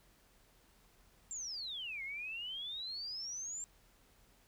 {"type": "exponential two-way sweep", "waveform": "sine", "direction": "down then up", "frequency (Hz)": [7459, 2106, 7459], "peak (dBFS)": -40, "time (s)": [1.31, 3.64], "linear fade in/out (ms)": 0, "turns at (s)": 2.03, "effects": ["added 42 Hz sine -70 dBFS peak until 4.47 s", "pink hiss -68 dBFS RMS until 4.47 s"]}